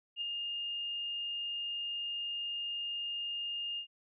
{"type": "tone with ADSR envelope", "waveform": "sine", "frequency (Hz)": 2826, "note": "F7", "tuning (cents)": 20, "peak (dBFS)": -32, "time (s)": [0.16, 3.87], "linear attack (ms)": 55, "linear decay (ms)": 6, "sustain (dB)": -3, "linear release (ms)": 89, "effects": []}